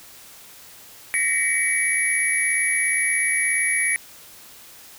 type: tone cluster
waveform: sine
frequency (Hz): 1868 / 1945 / 2027 / 2277 / 10740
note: A#6 / B6 / B6 / C#7 / E9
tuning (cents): +3 / -27 / +45 / +46 / +31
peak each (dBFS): -26 / -27 / -30 / -22 / -23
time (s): 1.14-3.96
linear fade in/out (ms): 0
effects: tanh soft clip ceiling -9 dBFS + white hiss -45 dBFS RMS until 4.98 s